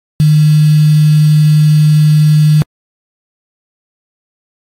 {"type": "tone with quantisation", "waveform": "sine", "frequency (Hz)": 152, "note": "D#3", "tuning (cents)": -40, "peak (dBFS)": -4, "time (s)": [0.2, 2.62], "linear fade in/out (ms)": 0, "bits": 4, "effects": ["AAC 48 kbps"]}